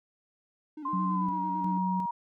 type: tone with vibrato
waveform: triangle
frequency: 293.7 Hz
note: D4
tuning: in tune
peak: -36 dBFS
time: 0.77-1.78 s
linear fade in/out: 5 ms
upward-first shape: square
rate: 9 Hz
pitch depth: 70 cents each way
type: tone with pitch glide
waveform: sine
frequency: 1046.5 to 948.6 Hz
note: C6 to A#5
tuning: 0 to +30 cents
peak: -29 dBFS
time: 0.85-2.11 s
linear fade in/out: 5 ms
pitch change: -170 cents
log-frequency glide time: 1.06-1.42 s
type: tone with tremolo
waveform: sine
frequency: 185 Hz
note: F#3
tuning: in tune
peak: -28 dBFS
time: 0.93-2.06 s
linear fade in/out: 5 ms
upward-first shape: square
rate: 1.4 Hz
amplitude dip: 55%
effects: none